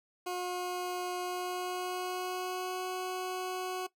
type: tone with pitch glide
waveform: 20% pulse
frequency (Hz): 360.3 to 368.9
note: F#4 to F#4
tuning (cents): -46 to -5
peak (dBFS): -29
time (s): 0.26-3.87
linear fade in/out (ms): 10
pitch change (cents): +41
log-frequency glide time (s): 1.22-2.85
effects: noise-tail reverb RT60 0.1 s tail -17 dB re dry